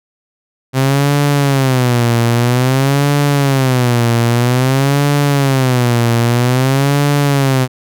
sawtooth tone with vibrato, 130 Hz, C3, 11 cents flat, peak -6 dBFS, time 0.73-7.68 s, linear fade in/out 50 ms, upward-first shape sine, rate 0.51 Hz, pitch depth 180 cents each way, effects none

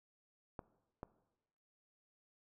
clicks, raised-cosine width 1 ms, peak -30 dBFS, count 2, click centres 0.592 / 1.031 s, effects noise-tail reverb RT60 1.0 s tail -18 dB re dry

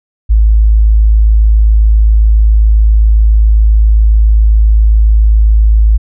sine tone, 53.7 Hz, A1, 41 cents flat, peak -3 dBFS, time 0.29-5.98 s, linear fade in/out 20 ms, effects none

